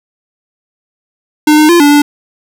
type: tone with pitch steps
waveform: square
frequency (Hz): 302.5 / 305.8 / 344.9 / 289.8 / 291.8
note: D#4 / D#4 / F4 / D4 / D4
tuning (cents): -49 / -30 / -22 / -23 / -11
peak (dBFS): -4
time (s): 1.47-2.02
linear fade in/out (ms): 5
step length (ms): 110
effects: none